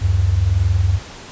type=tone pair together; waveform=sine; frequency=73.5 / 94.92 Hz; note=D2 / F#2; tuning=+2 / +45 cents; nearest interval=major third; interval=443 cents; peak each=-18 / -14 dBFS; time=0.01-0.99 s; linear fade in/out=20 ms; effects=pink hiss -36 dBFS RMS until 1.31 s + resampled to 16000 Hz